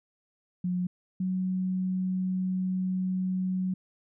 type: tone pair in turn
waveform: sine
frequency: 180 / 185.6 Hz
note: F#3 / F#3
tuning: -47 / +6 cents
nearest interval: minor second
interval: 53 cents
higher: second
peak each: -26 dBFS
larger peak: neither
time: 0.64-0.87 / 1.2-3.74 s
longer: second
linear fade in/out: 5 ms
effects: none